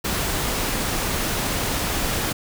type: noise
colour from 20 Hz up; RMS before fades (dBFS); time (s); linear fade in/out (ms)
pink; -24; 0.04-2.33; 10
effects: none